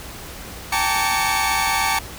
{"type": "tone cluster", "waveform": "sawtooth", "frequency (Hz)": [779, 863, 912, 1155, 2222], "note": ["G5", "A5", "A#5", "D6", "C#7"], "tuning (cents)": [-11, -34, -38, -29, 4], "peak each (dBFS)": -21, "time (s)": [0.72, 1.99], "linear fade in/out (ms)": 5, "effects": ["added 60 Hz sine -40 dBFS peak until 2.18 s", "pink hiss -36 dBFS RMS until 2.18 s"]}